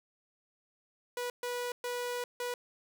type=tone bursts at uneven times; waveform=sawtooth; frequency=488.8 Hz; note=B4; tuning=18 cents flat; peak=-30 dBFS; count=4; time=1.17-1.3 / 1.43-1.72 / 1.84-2.24 / 2.4-2.54 s; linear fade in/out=2 ms; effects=none